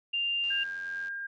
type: tone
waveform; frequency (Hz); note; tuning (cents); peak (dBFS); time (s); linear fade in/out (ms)
sine; 2794; F7; 0; -27; 0.13-0.64; 10
type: click train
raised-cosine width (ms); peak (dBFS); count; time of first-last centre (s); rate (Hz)
0.2; -35; 58; 0.44-1.083; 88.7
type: tone with tremolo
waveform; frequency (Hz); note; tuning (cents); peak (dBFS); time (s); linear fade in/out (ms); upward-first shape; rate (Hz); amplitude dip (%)
sine; 1606; G6; +41; -32; 0.5-1.27; 10; triangle; 2.5; 25
effects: none